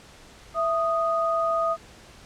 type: tone pair together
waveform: sine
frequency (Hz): 662 / 1241.4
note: E5 / D#6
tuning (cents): +7 / -4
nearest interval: major seventh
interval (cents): 1089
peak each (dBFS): -24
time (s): 0.54-1.77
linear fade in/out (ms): 50
effects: pink hiss -49 dBFS RMS until 2.25 s + low-pass 8000 Hz 12 dB/octave